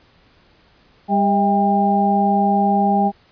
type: harmonic tone with a mistuned harmonic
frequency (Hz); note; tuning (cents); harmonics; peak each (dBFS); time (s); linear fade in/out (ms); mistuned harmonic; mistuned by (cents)
200; G3; +35; 1 / 2 / 3 / 4; -17 / -25 / -25 / -16; 1.08-3.12; 50; 3; +110
effects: pink hiss -54 dBFS RMS until 3.31 s + resampled to 11025 Hz